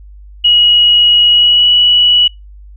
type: tone with pitch glide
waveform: sine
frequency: 2904 to 2938 Hz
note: F#7 to F#7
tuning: -33 to -13 cents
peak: -5 dBFS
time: 0.44-2.28 s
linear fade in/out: 10 ms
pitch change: +20 cents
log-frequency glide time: 1.3-1.68 s
effects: noise-tail reverb RT60 0.2 s tail -26 dB re dry + added 50 Hz sine -32 dBFS peak until 2.76 s